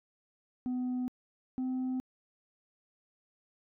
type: tone pair in turn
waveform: sine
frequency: 251 / 257 Hz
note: B3 / C4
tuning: +28 / -31 cents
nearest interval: unison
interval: 41 cents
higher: second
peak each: -28 dBFS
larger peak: neither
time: 0.66-1.08 / 1.58-2 s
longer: neither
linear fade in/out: 0 ms
effects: tanh soft clip ceiling -30 dBFS